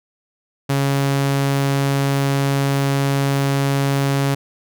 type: tone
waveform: sawtooth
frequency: 138.59 Hz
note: C#3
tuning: in tune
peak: -12 dBFS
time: 0.69-4.35 s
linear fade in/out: 10 ms
effects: none